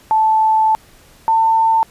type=tone pair in turn; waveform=sine; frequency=876 / 896.5 Hz; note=A5 / A5; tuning=-8 / +32 cents; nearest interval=unison; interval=40 cents; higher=second; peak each=-10 dBFS; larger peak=neither; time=0.11-0.75 / 1.28-1.83 s; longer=first; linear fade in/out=0 ms; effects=pink hiss -47 dBFS RMS until 1.9 s + resampled to 32000 Hz